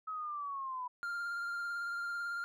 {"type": "linear sweep", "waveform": "sine", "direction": "down", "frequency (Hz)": [1286, 983], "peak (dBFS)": -37, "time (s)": [0.07, 0.88], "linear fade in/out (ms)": 10}
{"type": "tone with vibrato", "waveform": "triangle", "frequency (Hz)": 1396.9, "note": "F6", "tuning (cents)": 0, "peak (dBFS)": -34, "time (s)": [1.03, 2.44], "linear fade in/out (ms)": 0, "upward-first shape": "triangle", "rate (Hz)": 18, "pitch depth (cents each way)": 20}
{"effects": []}